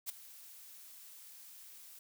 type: noise with ADSR envelope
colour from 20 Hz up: blue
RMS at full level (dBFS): -37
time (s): 0.06-1.99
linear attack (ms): 33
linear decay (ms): 11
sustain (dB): -17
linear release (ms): 4
effects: none